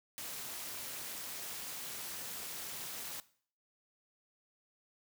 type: noise with amplitude modulation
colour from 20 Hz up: white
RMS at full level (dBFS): -40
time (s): 0.18-3.2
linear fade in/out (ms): 0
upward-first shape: sine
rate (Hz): 284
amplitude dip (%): 75
effects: noise-tail reverb RT60 0.5 s tail -18 dB re dry + high-pass 80 Hz 12 dB/octave